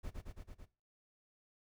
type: noise with echo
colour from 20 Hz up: brown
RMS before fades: -42 dBFS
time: 0.03-0.11 s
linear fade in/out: 20 ms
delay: 110 ms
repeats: 5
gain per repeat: -2 dB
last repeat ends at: 0.66 s
effects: noise-tail reverb RT60 0.3 s tail -17 dB re dry